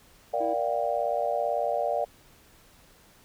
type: chord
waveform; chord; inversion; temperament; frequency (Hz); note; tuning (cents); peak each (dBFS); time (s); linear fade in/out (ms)
sine; G minor seventh; first; just; 470.4 / 588 / 705.6 / 784; Bb4 / D5 / F5 / G5; +16 / +2 / +18 / 0; -33 / -28 / -29 / -33; 0.33-2.05; 10
type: tone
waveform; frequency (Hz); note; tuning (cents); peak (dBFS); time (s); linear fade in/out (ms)
triangle; 327.8; E4; -10; -31; 0.4-0.54; 10
effects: pink hiss -57 dBFS RMS until 3.24 s